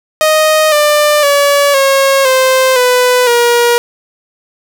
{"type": "tone with pitch steps", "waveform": "sawtooth", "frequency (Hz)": [622.3, 595.2, 569.3, 544.6, 520.9, 498.2, 476.5], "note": ["D#5", "D5", "C#5", "C#5", "C5", "B4", "A#4"], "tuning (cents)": [0, 23, 46, -31, -8, 15, 38], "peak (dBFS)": -3, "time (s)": [0.21, 3.78], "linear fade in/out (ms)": 0, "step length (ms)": 510, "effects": []}